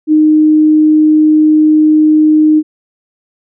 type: tone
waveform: sine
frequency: 308 Hz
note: D#4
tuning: 17 cents flat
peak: -4 dBFS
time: 0.07-2.63 s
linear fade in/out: 50 ms
effects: none